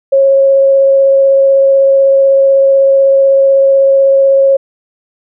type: tone with vibrato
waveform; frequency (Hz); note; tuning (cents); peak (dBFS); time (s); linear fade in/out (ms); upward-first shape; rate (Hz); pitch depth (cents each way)
sine; 545; C#5; -29; -4; 0.12-4.57; 10; sine; 16; 8
effects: none